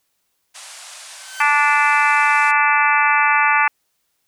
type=band-pass noise; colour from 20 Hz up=white; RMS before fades=-38 dBFS; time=0.54-2.52 s; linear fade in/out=20 ms; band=610 to 9800 Hz; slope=48 dB/octave
type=tone with exponential growth; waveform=sawtooth; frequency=1539 Hz; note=G6; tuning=32 cents flat; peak=-24 dBFS; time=1.02-1.42 s; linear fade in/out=2 ms; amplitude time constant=85 ms
type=harmonic tone; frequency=292 Hz; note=D4; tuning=10 cents flat; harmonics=3 / 4 / 5 / 6 / 7 / 8 / 9; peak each=-18 / -19 / -20 / -21 / -21 / -22 / -23 dBFS; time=1.4-3.68 s; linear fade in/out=5 ms
effects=white hiss -69 dBFS RMS until 4.27 s